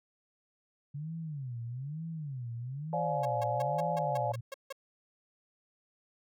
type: tone with vibrato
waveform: sine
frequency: 138.59 Hz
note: C#3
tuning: in tune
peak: -36 dBFS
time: 0.94-4.41 s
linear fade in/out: 10 ms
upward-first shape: sine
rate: 1.1 Hz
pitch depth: 300 cents each way
type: chord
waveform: sine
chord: D half-diminished seventh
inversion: third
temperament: just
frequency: 528.6 / 587.3 / 704.8 / 845.8 Hz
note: C5 / D5 / F5 / Ab5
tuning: +18 / 0 / +16 / +31 cents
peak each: -38 / -34 / -35 / -34 dBFS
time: 2.93-4.32 s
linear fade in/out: 2 ms
type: tone bursts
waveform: sawtooth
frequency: 544 Hz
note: C#5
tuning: 33 cents flat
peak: -34 dBFS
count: 9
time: 3.23-4.726 s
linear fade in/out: 5 ms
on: 24 ms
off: 160 ms
effects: none